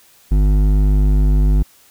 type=tone with hard clipping; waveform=sine; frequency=50.4 Hz; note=G1; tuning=49 cents sharp; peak=-12 dBFS; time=0.31-1.63 s; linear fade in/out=10 ms; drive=11 dB; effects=white hiss -50 dBFS RMS until 1.9 s